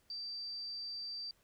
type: tone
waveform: sine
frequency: 4667 Hz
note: D8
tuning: 12 cents flat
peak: -40 dBFS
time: 0.1-1.31 s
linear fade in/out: 2 ms
effects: pink hiss -72 dBFS RMS until 1.43 s

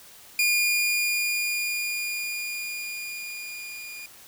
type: tone with level ramp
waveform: sawtooth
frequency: 2426 Hz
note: D#7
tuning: 44 cents flat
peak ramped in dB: -16 to -34 dBFS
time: 0.39-4.06 s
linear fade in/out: 2 ms
effects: white hiss -49 dBFS RMS until 4.27 s

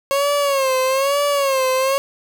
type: tone with vibrato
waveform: 30% pulse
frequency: 546 Hz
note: C#5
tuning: 26 cents flat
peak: -13 dBFS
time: 0.11-1.98 s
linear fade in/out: 0 ms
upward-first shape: sine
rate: 1.1 Hz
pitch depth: 94 cents each way
effects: none

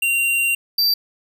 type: tone pair in turn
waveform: square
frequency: 2765 / 4672 Hz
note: F7 / D8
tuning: -18 / -10 cents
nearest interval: major sixth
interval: 908 cents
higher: second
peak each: -17 / -15 dBFS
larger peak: second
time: 0.02-0.55 / 0.78-0.94 s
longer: first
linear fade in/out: 5 ms
effects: none

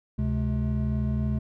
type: tone cluster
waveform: triangle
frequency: 70.9 / 129.1 / 212.8 Hz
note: C#2 / C3 / G#3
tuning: +40 / -23 / +42 cents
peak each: -26 dBFS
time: 0.18-1.39 s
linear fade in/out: 10 ms
effects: none

